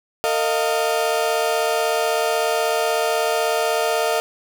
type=chord; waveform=35% pulse; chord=Bb suspended fourth; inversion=none; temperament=equal with one note detuned; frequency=454.5 / 622.3 / 698.5 Hz; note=Bb4 / Eb5 / F5; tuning=-44 / 0 / 0 cents; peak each=-21 dBFS; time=0.24-4.2 s; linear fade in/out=0 ms; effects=none

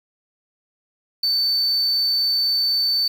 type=tone; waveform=triangle; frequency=4532 Hz; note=C#8; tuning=37 cents sharp; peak=-16 dBFS; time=1.23-3.08 s; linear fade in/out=5 ms; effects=7-bit

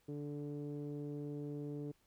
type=tone with low-pass filter; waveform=sawtooth; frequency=146 Hz; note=D3; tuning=10 cents flat; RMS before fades=-43 dBFS; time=0.08-1.92 s; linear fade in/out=10 ms; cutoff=380 Hz; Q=5; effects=pink hiss -74 dBFS RMS until 2.06 s

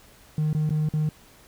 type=tone with dropouts; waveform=triangle; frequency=153.5 Hz; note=D#3; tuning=23 cents flat; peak=-18 dBFS; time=0.38-1.09 s; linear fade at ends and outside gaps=2 ms; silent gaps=0.53-0.548 / 0.693-0.706 / 0.888-0.937 s; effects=tanh soft clip ceiling -16 dBFS + pink hiss -53 dBFS RMS until 1.47 s

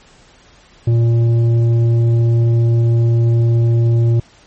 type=tone with tanh clipping; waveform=triangle; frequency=116.54 Hz; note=A#2; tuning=in tune; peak=-11 dBFS; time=0.87-4.2 s; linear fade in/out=5 ms; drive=12 dB; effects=pink hiss -47 dBFS RMS until 4.46 s + MP3 32 kbps

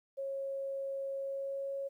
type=tone with pitch glide; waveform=sine; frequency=546 to 550.4 Hz; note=C#5 to C#5; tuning=-26 to -12 cents; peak=-35 dBFS; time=0.17-1.89 s; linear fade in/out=20 ms; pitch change=+14 cents; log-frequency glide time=1.16-1.71 s; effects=12-bit

